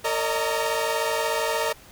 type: tone cluster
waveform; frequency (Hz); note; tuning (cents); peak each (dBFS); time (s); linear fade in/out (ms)
sawtooth; 454.6 / 571 / 624 / 926; A#4 / D5 / D#5 / A#5; -43 / -49 / +5 / -12; -24 / -27 / -24 / -25; 0.04-1.73; 10
effects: pink hiss -49 dBFS RMS until 1.91 s